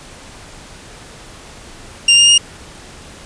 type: tone with pitch steps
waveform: sawtooth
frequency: 2794 / 2818 / 2843 Hz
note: F7 / F7 / F7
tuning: 0 / +15 / +30 cents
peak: -3 dBFS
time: 2.08-2.38 s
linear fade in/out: 5 ms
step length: 100 ms
effects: pink hiss -37 dBFS RMS until 3.25 s + resampled to 22050 Hz